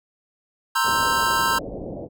square chord, C dominant seventh, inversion third, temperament equal, 932.3 / 1046.5 / 1318.5 / 1568 Hz, Bb5 / C6 / E6 / G6, 0 / 0 / 0 / 0 cents, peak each -25 dBFS, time 0.75-1.59 s, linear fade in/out 10 ms
white low-pass noise, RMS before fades -33 dBFS, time 0.83-2.09 s, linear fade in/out 50 ms, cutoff 650 Hz, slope 48 dB/octave
effects none

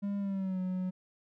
triangle tone with pitch glide, 201.1 to 184.41 Hz, G3 to F#3, +44 to -6 cents, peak -29 dBFS, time 0.02-0.91 s, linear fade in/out 20 ms, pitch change -150 cents, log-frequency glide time 0.18-0.6 s, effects none

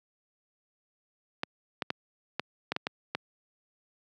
clicks, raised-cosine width 0.3 ms, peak -13 dBFS, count 8, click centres 1.434 / 1.822 / 1.904 / 2.396 / 2.72 / 2.764 / 2.869 / 3.15 s, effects high-pass 150 Hz 12 dB/octave

